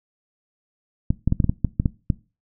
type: clicks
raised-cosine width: 5 ms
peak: -6 dBFS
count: 10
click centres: 1.105 / 1.276 / 1.324 / 1.402 / 1.443 / 1.495 / 1.647 / 1.799 / 1.858 / 2.102 s
effects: noise-tail reverb RT60 0.3 s tail -20 dB re dry